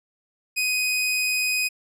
sawtooth tone, 2502 Hz, D#7, 9 cents sharp, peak -18 dBFS, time 0.56-1.69 s, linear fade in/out 20 ms, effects resampled to 32000 Hz

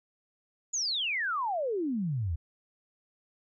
sine exponential sweep, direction down, 7000 to 74.6 Hz, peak -28 dBFS, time 0.73-2.36 s, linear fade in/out 10 ms, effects none

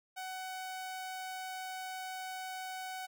sawtooth tone, 749 Hz, F#5, 21 cents sharp, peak -36 dBFS, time 0.16-3.07 s, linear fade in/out 20 ms, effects none

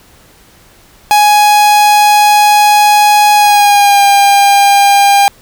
45% pulse tone with pitch glide, 834 to 802.3 Hz, G#5 to G5, +7 to +40 cents, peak -4 dBFS, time 1.11-5.28 s, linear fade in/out 0 ms, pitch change -67 cents, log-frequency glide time 3.34-4.03 s, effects pink hiss -43 dBFS RMS until 5.41 s

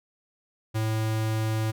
square tone, 110 Hz, A2, in tune, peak -25 dBFS, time 0.74-1.72 s, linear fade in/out 20 ms, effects none

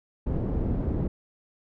pink low-pass noise, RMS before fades -27 dBFS, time 0.26-1.08 s, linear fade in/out 10 ms, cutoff 350 Hz, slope 12 dB/octave, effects none

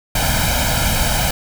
pink noise with comb filter, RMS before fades -17 dBFS, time 0.15-1.31 s, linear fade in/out 5 ms, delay 1.3 ms, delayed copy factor +0.85, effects none

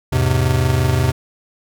square chord, E augmented, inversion none, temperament just, 82.41 / 103.01 / 128.76 Hz, E2 / G#2 / B#2, 0 / -14 / -27 cents, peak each -20 / -21 / -17 dBFS, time 0.12-1.12 s, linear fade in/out 10 ms, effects none

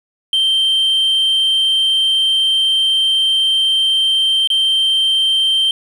sine tone with dropouts, 3136 Hz, G7, in tune, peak -9 dBFS, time 0.33-5.71 s, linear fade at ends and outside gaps 2 ms, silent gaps 4.474-4.501 s, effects tanh soft clip ceiling -10 dBFS + 7-bit

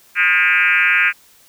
sine tone with frequency modulation, 1984 Hz, B6, 7 cents sharp, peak -11 dBFS, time 0.15-1.13 s, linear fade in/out 50 ms, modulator 185 Hz, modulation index 3.2, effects white hiss -50 dBFS RMS until 1.48 s

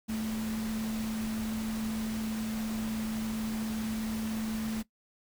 sine tone in noise, 219.9 Hz, A3, 1 cent flat, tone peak -31 dBFS, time 0.08-4.83 s, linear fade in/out 20 ms, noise pink, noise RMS -42 dBFS, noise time 0.08-4.83 s, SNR +8 dB, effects noise-tail reverb RT60 0.1 s tail -18 dB re dry

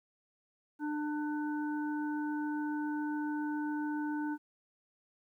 harmonic tone, 298.8 Hz, D4, 30 cents sharp, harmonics 1 / 3 / 5, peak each -33 / -42 / -44 dBFS, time 0.79-4.38 s, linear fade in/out 50 ms, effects 12-bit

